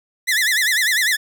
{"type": "tone with vibrato", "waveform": "sawtooth", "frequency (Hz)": 1864.7, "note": "A#6", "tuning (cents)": 0, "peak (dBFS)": -12, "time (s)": [0.27, 1.17], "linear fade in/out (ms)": 20, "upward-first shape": "sine", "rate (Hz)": 10, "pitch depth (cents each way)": 180, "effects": []}